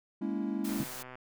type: chord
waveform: triangle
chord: A# half-diminished seventh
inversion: third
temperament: equal with one note detuned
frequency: 207.7 / 233.1 / 280.1 / 329.6 Hz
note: G#3 / A#3 / C#4 / E4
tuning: 0 / 0 / +18 / 0 cents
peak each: -33 / -36 / -34 / -36 dBFS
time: 0.21-0.84 s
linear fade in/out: 10 ms
type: noise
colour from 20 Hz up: white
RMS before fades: -43 dBFS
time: 0.64-1.03 s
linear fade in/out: 10 ms
type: click train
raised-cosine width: 0.5 ms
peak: -31 dBFS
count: 60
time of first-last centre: 0.69-1.155 s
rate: 127 Hz
type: tone with exponential decay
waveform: sine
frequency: 144.2 Hz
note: D3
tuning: 31 cents flat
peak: -31 dBFS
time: 0.8-0.92 s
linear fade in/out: 2 ms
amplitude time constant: 24 ms
effects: none